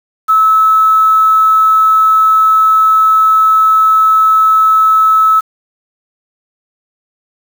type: tone with quantisation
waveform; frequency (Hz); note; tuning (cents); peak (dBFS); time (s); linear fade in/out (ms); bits
sine; 1300; E6; -24; -5; 0.28-5.41; 20; 5
effects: none